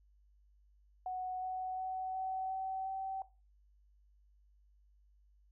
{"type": "tone with pitch steps", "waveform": "sine", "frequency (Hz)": [740, 745.6, 751.2, 756.9, 762.6, 768.3], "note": ["F#5", "F#5", "F#5", "F#5", "G5", "G5"], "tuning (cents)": [0, 13, 26, 39, -48, -35], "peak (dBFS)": -36, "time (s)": [1.06, 3.22], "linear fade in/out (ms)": 2, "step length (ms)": 360, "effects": ["noise-tail reverb RT60 0.3 s tail -17 dB re dry", "added 50 Hz sine -64 dBFS peak until 5.51 s"]}